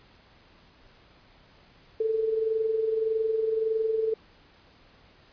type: tone with amplitude modulation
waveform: sine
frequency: 442.7 Hz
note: A4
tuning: 11 cents sharp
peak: -21 dBFS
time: 2-4.14 s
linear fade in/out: 5 ms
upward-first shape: sine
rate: 21.7 Hz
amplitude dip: 55%
effects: pink hiss -57 dBFS RMS until 5.32 s + resampled to 11025 Hz